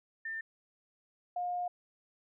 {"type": "tone pair in turn", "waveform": "sine", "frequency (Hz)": [1796, 712.7], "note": ["A6", "F5"], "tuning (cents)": [35, 35], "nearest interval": "octave + major third", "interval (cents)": 1600, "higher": "first", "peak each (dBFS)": [-36, -32], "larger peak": "second", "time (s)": [[0.25, 0.41], [1.36, 1.68]], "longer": "second", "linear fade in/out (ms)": 5, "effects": []}